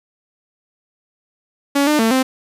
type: tone with pitch steps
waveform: sawtooth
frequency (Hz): 281.7 / 300.6 / 224.5 / 260.7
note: C#4 / D4 / A3 / C4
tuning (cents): +28 / +40 / +35 / -6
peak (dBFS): -9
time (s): 1.75-2.23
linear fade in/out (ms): 10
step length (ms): 120
effects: resampled to 32000 Hz + 8-bit